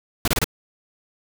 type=noise bursts; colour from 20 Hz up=pink; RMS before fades=-20 dBFS; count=4; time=0.25-0.443 s; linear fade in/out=2 ms; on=28 ms; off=27 ms; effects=none